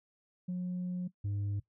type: tone pair in turn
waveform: sine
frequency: 180.1 / 101.3 Hz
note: F#3 / G#2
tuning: -46 / -43 cents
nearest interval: minor seventh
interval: 997 cents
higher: first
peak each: -31 / -29 dBFS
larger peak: second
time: 0.48-1.08 / 1.24-1.6 s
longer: first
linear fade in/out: 10 ms
effects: noise-tail reverb RT60 0.1 s tail -18 dB re dry + tanh soft clip ceiling -31 dBFS